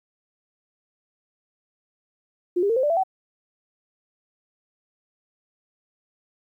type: tone with pitch steps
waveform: sine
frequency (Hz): 354.4 / 402.4 / 457 / 518.9 / 589.2 / 669 / 759.7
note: F4 / G4 / A#4 / C5 / D5 / E5 / F#5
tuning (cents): +25 / +45 / -34 / -14 / +6 / +25 / +46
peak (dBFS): -18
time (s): 2.56-3.036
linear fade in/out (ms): 10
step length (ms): 68
effects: 10-bit